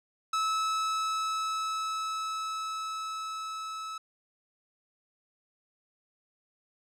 45% pulse tone with level ramp, 1300 Hz, E6, 24 cents flat, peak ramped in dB -26 to -36 dBFS, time 0.33-3.98 s, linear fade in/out 5 ms, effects low-pass 8000 Hz 12 dB/octave

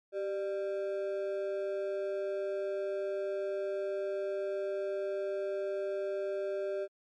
triangle ring-modulated tone, 493.9 Hz, B4, in tune, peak -27 dBFS, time 0.12-6.88 s, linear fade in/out 50 ms, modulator 104 Hz, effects MP3 48 kbps

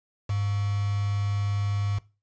sine tone with quantisation, 101.4 Hz, G#2, 41 cents flat, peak -24 dBFS, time 0.29-1.99 s, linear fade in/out 10 ms, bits 6, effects noise-tail reverb RT60 0.3 s tail -20 dB re dry + resampled to 16000 Hz

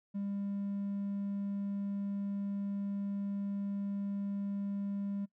triangle tone, 200 Hz, G3, 35 cents sharp, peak -31 dBFS, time 0.14-5.26 s, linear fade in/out 20 ms, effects noise-tail reverb RT60 0.1 s tail -23 dB re dry + tanh soft clip ceiling -28 dBFS

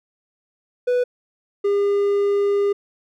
triangle tone pair in turn, 493.9 / 403.8 Hz, B4 / G#4, 0 / -49 cents, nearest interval minor third, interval 349 cents, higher first, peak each -14 dBFS, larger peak neither, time 0.87-1.04 / 1.64-2.73 s, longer second, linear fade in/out 10 ms, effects none

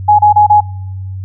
sine tone bursts, 837 Hz, G#5, 13 cents sharp, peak -3 dBFS, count 4, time 0.08-0.607 s, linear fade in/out 10 ms, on 110 ms, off 29 ms, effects noise-tail reverb RT60 1.0 s tail -25 dB re dry + added 95 Hz sine -20 dBFS peak until 1.24 s

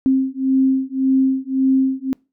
sine beating tone pair, 264 / 265.8 Hz, C4 / C4, +16 / +27 cents, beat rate 1.8 Hz, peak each -17 dBFS, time 0.06-2.13 s, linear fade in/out 0 ms, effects noise-tail reverb RT60 0.3 s tail -26 dB re dry

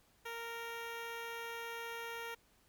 10% pulse tone with notch filter, 463.8 Hz, A#4, 9 cents flat, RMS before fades -44 dBFS, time 0.25-2.35 s, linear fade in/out 10 ms, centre 7700 Hz, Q 1.6, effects pink hiss -70 dBFS RMS until 2.68 s

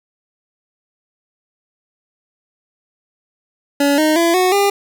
25% pulse tone with pitch steps, 283.8 / 309.5 / 337.5 / 368 / 401.4 Hz, C#4 / D#4 / E4 / F#4 / G4, +41 / -9 / +41 / -9 / +41 cents, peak -8 dBFS, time 3.8-4.7 s, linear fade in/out 5 ms, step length 180 ms, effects none

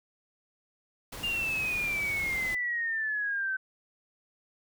pink noise, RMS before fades -41 dBFS, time 1.12-2.55 s, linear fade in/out 5 ms
sine exponential sweep, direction down, 2820 to 1527 Hz, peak -28 dBFS, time 1.23-3.57 s, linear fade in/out 10 ms
effects none

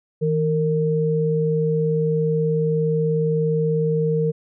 sine tone pair together, 159.61 / 459.2 Hz, D#3 / A#4, +44 / -26 cents, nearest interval octave + tritone, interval 1830 cents, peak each -20 dBFS, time 0.21-4.32 s, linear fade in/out 20 ms, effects none

